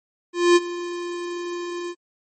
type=tone with ADSR envelope; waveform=square; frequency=349.2 Hz; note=F4; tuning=in tune; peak=-11 dBFS; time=0.33-1.95 s; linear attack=230 ms; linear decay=32 ms; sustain=-17 dB; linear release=53 ms; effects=MP3 32 kbps